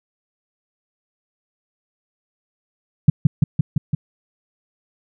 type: tone with echo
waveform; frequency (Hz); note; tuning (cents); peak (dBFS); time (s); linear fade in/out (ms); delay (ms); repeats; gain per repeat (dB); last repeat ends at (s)
sine; 146.83; D3; 0; -4; 3.08-3.1; 5; 170; 5; -2; 3.95
effects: none